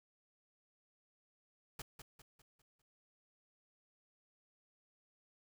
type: noise with echo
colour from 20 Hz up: pink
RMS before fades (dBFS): -45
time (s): 1.79-1.82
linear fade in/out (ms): 5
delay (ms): 200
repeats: 5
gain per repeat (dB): -7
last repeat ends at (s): 2.82
effects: none